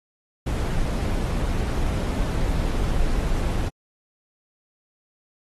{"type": "noise", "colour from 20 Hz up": "brown", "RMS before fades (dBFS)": -23, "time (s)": [0.46, 3.69], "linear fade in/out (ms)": 10, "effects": ["AAC 32 kbps"]}